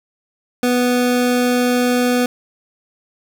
25% pulse tone, 246.8 Hz, B3, 1 cent flat, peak -10 dBFS, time 0.63-2.26 s, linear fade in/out 2 ms, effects none

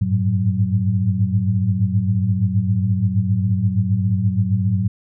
sine tone cluster, 96.7 / 104.9 / 111.5 / 186.7 Hz, G2 / G#2 / A2 / F#3, -23 / +18 / +23 / +16 cents, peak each -21 dBFS, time 0.01-4.88 s, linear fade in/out 10 ms, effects none

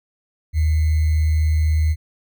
sine tone with sample-and-hold, 78 Hz, D#2, 5 cents sharp, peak -14 dBFS, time 0.53-1.96 s, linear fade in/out 50 ms, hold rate 2100 Hz, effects none

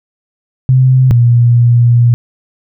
sine tone pair in turn, 129.5 / 119.56 Hz, C3 / A#2, -17 / +44 cents, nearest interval minor second, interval 139 cents, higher first, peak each -4 dBFS, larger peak neither, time 0.69-1.11 / 1.11-2.14 s, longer second, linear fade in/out 0 ms, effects none

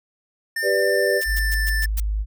square tone with pitch glide, 1799 to 1768.1 Hz, A6 to A6, +38 to +8 cents, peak -23 dBFS, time 0.56-1.86 s, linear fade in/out 5 ms, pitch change -30 cents, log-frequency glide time 0.68-1.63 s
sine chord, G major, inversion none, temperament equal, 392 / 493.9 / 587.3 Hz, G4 / B4 / D5, 0 / 0 / 0 cents, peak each -22 dBFS, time 0.62-1.22 s, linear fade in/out 50 ms
blue noise bursts, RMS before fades -29 dBFS, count 6, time 1.21-2.002 s, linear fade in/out 5 ms, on 32 ms, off 120 ms
sine tone, 51.91 Hz, G#1, in tune, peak -20 dBFS, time 1.25-2.26 s, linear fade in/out 50 ms
effects none

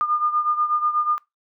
sine beating tone pair, 1211 / 1219.2 Hz, D#6 / D#6, -47 / -36 cents, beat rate 8.2 Hz, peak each -20 / -25 dBFS, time 0.01-1.18 s, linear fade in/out 0 ms, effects noise-tail reverb RT60 0.2 s tail -22 dB re dry

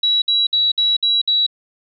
sine tone bursts, 3900 Hz, B7, 23 cents flat, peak -13 dBFS, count 6, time 0.03-1.465 s, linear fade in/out 5 ms, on 190 ms, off 59 ms, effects none

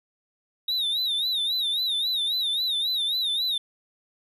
triangle tone with vibrato, 3760 Hz, A#7, 14 cents sharp, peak -22 dBFS, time 0.68-3.58 s, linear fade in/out 5 ms, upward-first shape sine, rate 3.7 Hz, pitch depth 120 cents each way, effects none

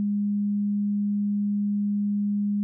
sine tone, 204.7 Hz, G#3, 25 cents flat, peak -22 dBFS, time 0-2.63 s, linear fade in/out 0 ms, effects none

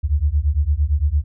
sine beating tone pair, 69.3 / 78.1 Hz, C#2 / D#2, 0 / +7 cents, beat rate 8.8 Hz, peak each -18 dBFS, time 0.03-1.24 s, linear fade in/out 20 ms, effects none

